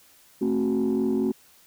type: chord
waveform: sine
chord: F# diminished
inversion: first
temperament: just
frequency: 222 / 266.4 / 370 Hz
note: A3 / C4 / F#4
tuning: +16 / +31 / 0 cents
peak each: -24 dBFS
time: 0.41-1.32 s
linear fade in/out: 10 ms
effects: tanh soft clip ceiling -17 dBFS + white hiss -56 dBFS RMS until 1.66 s